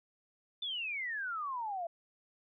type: exponential sweep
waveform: sine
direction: down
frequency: 3566 to 659.3 Hz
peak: -35 dBFS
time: 0.62-1.87 s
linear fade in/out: 5 ms
effects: none